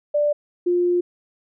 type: tone pair in turn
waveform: sine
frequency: 589 / 353.1 Hz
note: D5 / F4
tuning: +5 / +19 cents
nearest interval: major sixth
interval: 886 cents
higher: first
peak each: -16 dBFS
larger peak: neither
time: 0.14-0.33 / 0.66-1.01 s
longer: second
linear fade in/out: 10 ms
effects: none